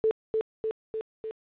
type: tone with echo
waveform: sine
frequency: 440 Hz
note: A4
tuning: in tune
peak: -20 dBFS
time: 0.04-0.11 s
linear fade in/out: 0 ms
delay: 300 ms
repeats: 4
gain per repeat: -3 dB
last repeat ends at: 1.31 s
effects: resampled to 8000 Hz + 10-bit